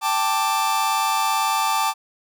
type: chord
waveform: 45% pulse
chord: G suspended second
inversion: none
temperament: just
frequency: 784 / 882 / 1176 Hz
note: G5 / A5 / D6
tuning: 0 / +4 / +2 cents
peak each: -26 / -22 / -23 dBFS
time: 0.01-1.94 s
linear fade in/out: 50 ms
effects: none